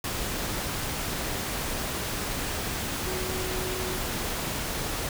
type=tone in noise; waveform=sine; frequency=370 Hz; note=F#4; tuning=in tune; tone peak=-34 dBFS; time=3.06-3.97 s; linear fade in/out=2 ms; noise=pink; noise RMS=-31 dBFS; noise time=0.04-5.09 s; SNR=-6 dB; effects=none